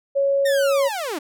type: tone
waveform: sine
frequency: 554.4 Hz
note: C#5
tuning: in tune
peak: -16 dBFS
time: 0.15-0.89 s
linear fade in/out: 20 ms
type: linear sweep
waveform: sawtooth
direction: down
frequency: 1864.7 to 268.2 Hz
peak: -21 dBFS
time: 0.45-1.19 s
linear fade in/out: 10 ms
effects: none